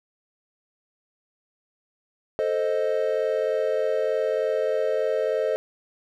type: chord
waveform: triangle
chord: A diminished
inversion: none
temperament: equal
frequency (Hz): 440 / 523.3 / 622.3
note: A4 / C5 / Eb5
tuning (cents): 0 / 0 / 0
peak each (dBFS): -24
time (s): 2.39-5.56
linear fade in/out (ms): 0
effects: none